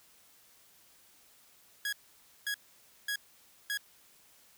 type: tone bursts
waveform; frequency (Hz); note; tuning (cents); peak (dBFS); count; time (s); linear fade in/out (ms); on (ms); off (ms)
sawtooth; 1661.2; G#6; 0; -28; 4; 1.85-3.774; 2; 76; 540
effects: white hiss -62 dBFS RMS until 4.57 s